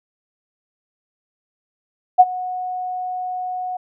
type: tone with ADSR envelope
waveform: sine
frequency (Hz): 733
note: F#5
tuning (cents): -16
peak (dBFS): -3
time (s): 2.18-3.77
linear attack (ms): 22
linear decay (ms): 41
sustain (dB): -20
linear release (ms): 6
effects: none